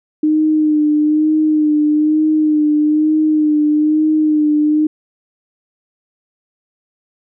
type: tone with vibrato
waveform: sine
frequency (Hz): 305.1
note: D#4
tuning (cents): -34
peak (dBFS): -10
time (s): 0.23-4.87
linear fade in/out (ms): 5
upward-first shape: sine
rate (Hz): 1.1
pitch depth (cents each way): 30
effects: none